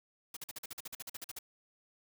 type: noise bursts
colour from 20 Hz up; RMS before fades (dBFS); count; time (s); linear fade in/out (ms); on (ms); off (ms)
white; -43; 15; 0.34-1.389; 5; 27; 46
effects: none